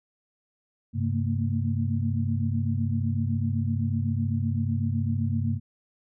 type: tone cluster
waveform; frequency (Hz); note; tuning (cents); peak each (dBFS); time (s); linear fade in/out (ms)
sine; 98.3 / 132.8 / 224.6 / 232.5; G2 / C3 / A3 / A#3; +5 / +26 / +36 / -4; -26 / -29 / -32 / -32; 0.93-5.6; 50
effects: none